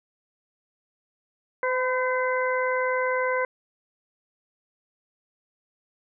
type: harmonic tone with a mistuned harmonic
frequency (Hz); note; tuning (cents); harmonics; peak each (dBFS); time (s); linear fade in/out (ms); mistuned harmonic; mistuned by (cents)
511; C5; -41; 1 / 2 / 3 / 4; -25 / -28 / -30 / -31; 1.63-3.45; 2; 2; -20
effects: none